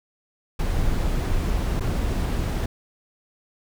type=noise with dropouts; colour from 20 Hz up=brown; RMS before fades=-23 dBFS; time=0.59-2.66 s; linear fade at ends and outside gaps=5 ms; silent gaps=1.798-1.806 s; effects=none